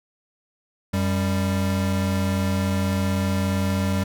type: tone pair together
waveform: square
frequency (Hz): 92.5 / 196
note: F#2 / G3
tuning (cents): 0 / 0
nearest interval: octave + minor second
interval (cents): 1300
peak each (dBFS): -24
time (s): 0.93-4.04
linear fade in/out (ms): 10
effects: none